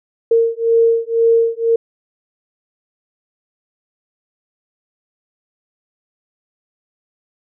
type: beating tone pair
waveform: sine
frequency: 458.2 / 460.2 Hz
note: A#4 / A#4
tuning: -30 / -22 cents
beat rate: 2 Hz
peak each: -14 dBFS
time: 0.31-1.76 s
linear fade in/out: 5 ms
effects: none